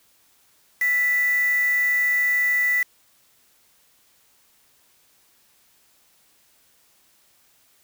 sine tone with quantisation, 1977 Hz, B6, 1 cent sharp, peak -18 dBFS, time 0.81-2.83 s, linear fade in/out 5 ms, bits 5, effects white hiss -60 dBFS RMS until 7.83 s

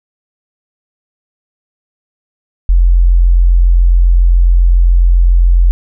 sine tone, 43.65 Hz, F1, in tune, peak -4 dBFS, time 2.69-5.71 s, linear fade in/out 0 ms, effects none

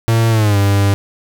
45% pulse tone with pitch glide, 114 to 99.82 Hz, A#2 to G2, -38 to +32 cents, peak -10 dBFS, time 0.08-0.94 s, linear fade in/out 0 ms, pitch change -230 cents, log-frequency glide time 0.3-0.57 s, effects none

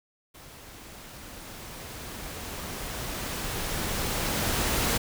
pink noise with level ramp, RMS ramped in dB -48 to -25 dBFS, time 0.34-4.98 s, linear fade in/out 10 ms, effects none

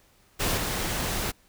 pink noise with level steps, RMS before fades -26 / -29 dBFS, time 0.39-1.32 s, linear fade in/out 20 ms, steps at 0.57 s, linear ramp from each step 5 ms, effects pink hiss -61 dBFS RMS until 1.48 s

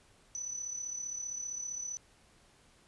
sine tone with amplitude modulation, 5980 Hz, F#8, 17 cents sharp, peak -34 dBFS, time 0.35-1.97 s, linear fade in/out 0 ms, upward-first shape sine, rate 35.3 Hz, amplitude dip 60%, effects pink hiss -64 dBFS RMS until 2.87 s + resampled to 24000 Hz

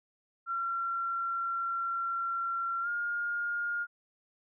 sine tone with pitch glide, 1366 to 1417.4 Hz, F6 to F6, -39 to +25 cents, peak -30 dBFS, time 0.46-3.87 s, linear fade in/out 50 ms, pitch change +64 cents, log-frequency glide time 2.82-2.88 s, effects none

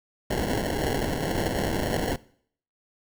blue noise with sample-and-hold, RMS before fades -27 dBFS, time 0.3-2.16 s, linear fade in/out 5 ms, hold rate 1225 Hz, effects noise-tail reverb RT60 0.6 s tail -21 dB re dry

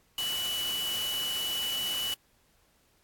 sine tone in noise, 2960 Hz, F#7, in tune, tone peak -30 dBFS, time 0.18-2.14 s, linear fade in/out 2 ms, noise white, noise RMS -37 dBFS, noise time 0.18-2.14 s, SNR +4 dB, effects pink hiss -67 dBFS RMS until 3.03 s + AAC 64 kbps

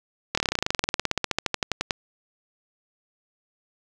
slowing click train, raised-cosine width 0.2 ms, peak -5 dBFS, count 30, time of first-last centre 0.35-1.908 s, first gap 25 ms, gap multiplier 1.05, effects none

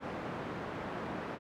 pink band-pass noise, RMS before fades -40 dBFS, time 0-1.39 s, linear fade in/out 50 ms, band 150 to 1500 Hz, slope 12 dB/octave, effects none

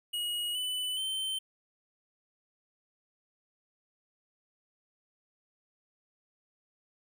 square tone with pitch steps, 2896 / 2995 / 3097 Hz, F#7 / F#7 / G7, -38 / +20 / -22 cents, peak -32 dBFS, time 0.13-1.39 s, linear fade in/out 10 ms, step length 420 ms, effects none

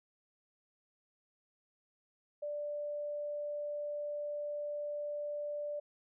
sine tone, 588 Hz, D5, 2 cents sharp, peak -36 dBFS, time 2.42-5.8 s, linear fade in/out 10 ms, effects none

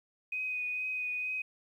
sine tone with vibrato, 2498 Hz, D#7, 6 cents sharp, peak -32 dBFS, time 0.32-1.42 s, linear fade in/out 5 ms, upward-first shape triangle, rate 2.2 Hz, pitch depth 19 cents each way, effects 11-bit

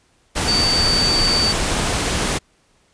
sine tone in noise, 4586 Hz, D8, 42 cents flat, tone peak -16 dBFS, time 0.47-1.53 s, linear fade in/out 20 ms, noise pink, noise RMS -20 dBFS, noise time 0.35-2.39 s, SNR +1 dB, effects pink hiss -59 dBFS RMS until 2.93 s + resampled to 22050 Hz

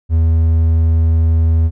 triangle tone, 81.3 Hz, E2, 23 cents flat, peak -7 dBFS, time 0.09-1.71 s, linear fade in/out 50 ms, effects none

